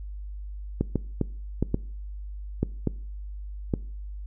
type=clicks; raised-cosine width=3 ms; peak=-10 dBFS; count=8; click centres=0.81 / 0.957 / 1.213 / 1.626 / 1.744 / 2.63 / 2.873 / 3.738 s; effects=noise-tail reverb RT60 0.5 s tail -22 dB re dry + added 50 Hz sine -34 dBFS peak until 4.26 s